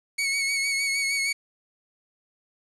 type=tone with vibrato; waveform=sawtooth; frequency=2217 Hz; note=C#7; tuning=in tune; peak=-20 dBFS; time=0.18-1.33 s; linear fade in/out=10 ms; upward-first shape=sine; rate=6.5 Hz; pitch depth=33 cents each way; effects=resampled to 24000 Hz + 8-bit